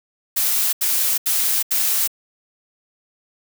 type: noise bursts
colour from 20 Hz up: blue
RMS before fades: -19 dBFS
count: 4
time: 0.36-2.077 s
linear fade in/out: 10 ms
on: 370 ms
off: 79 ms
effects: none